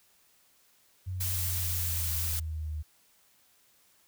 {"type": "exponential sweep", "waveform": "sine", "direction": "down", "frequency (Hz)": [93.1, 75.9], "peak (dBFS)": -32, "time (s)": [1.06, 2.83], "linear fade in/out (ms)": 20}
{"type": "noise", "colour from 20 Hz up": "blue", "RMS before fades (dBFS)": -33, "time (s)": [1.2, 2.4], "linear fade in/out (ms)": 10}
{"effects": ["white hiss -65 dBFS RMS until 4.07 s"]}